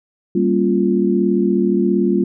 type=chord; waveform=sine; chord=G half-diminished seventh; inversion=none; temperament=equal with one note detuned; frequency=196 / 233.1 / 274.6 / 349.2 Hz; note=G3 / Bb3 / Db4 / F4; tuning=0 / 0 / -16 / 0 cents; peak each=-17 / -20 / -22 / -17 dBFS; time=0.35-2.24 s; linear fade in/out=5 ms; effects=none